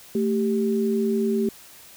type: tone pair together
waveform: sine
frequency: 221.8 / 391.7 Hz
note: A3 / G4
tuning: +14 / -1 cents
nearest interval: minor seventh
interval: 985 cents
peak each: -22 / -23 dBFS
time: 0.15-1.49 s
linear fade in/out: 2 ms
effects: white hiss -47 dBFS RMS until 1.96 s